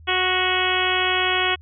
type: harmonic tone with a mistuned harmonic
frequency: 367.9 Hz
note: F#4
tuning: 10 cents flat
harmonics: 1 / 2 / 3 / 4 / 5 / 6 / 7 / 8 / 9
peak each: -27 / -27 / -27 / -27 / -27 / -27 / -27 / -27 / -27 dBFS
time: 0.07-1.56 s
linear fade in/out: 20 ms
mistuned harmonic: 5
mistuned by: +27 cents
effects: added 80 Hz sine -42 dBFS peak until 1.61 s